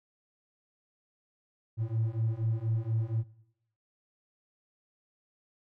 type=beating tone pair; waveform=triangle; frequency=110 / 114.2 Hz; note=A2 / A#2; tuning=0 / -35 cents; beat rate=4.2 Hz; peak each=-28 dBFS; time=1.77-3.24 s; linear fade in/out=50 ms; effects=noise-tail reverb RT60 0.8 s tail -20 dB re dry + tanh soft clip ceiling -20 dBFS